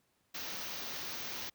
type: band-stop noise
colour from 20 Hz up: white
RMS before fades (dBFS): -41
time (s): 0.34-1.5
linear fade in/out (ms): 10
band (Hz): 6500 to 15000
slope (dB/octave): 96
effects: pink hiss -75 dBFS RMS until 1.54 s + high-pass 80 Hz 12 dB/octave